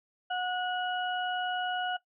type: harmonic tone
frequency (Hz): 730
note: F#5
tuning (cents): -24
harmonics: 1 / 2 / 4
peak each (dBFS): -31 / -35 / -39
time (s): 0.3-1.97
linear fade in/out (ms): 10
effects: noise-tail reverb RT60 0.1 s tail -17 dB re dry